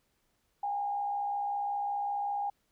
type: tone with frequency modulation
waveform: sine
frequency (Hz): 813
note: G#5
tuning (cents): -37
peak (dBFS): -30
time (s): 0.63-2.5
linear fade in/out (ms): 5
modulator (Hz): 65.3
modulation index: 0.37
effects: pink hiss -75 dBFS RMS until 2.71 s